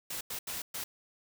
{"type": "noise bursts at uneven times", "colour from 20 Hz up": "white", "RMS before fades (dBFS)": -38, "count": 4, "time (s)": [[0.1, 0.21], [0.3, 0.39], [0.47, 0.62], [0.74, 0.84]], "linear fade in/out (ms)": 5, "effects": []}